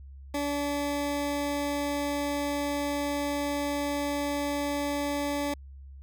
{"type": "tone", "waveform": "20% pulse", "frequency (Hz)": 287.5, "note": "D4", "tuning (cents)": -37, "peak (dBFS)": -23, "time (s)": [0.34, 5.54], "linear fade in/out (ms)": 5, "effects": ["added 68 Hz sine -43 dBFS peak until 6.02 s"]}